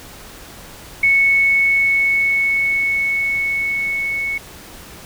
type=tone with level ramp; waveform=sine; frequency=2209 Hz; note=C#7; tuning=7 cents flat; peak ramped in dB=-10 to -19 dBFS; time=1.03-4.38 s; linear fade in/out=5 ms; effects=pink hiss -38 dBFS RMS until 5.05 s